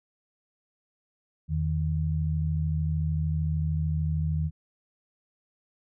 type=tone pair together; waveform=sine; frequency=82.4 / 155.68 Hz; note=E2 / D#3; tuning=0 / +1 cents; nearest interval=major seventh; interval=1101 cents; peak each=-27 dBFS; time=1.48-4.51 s; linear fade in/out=50 ms; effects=none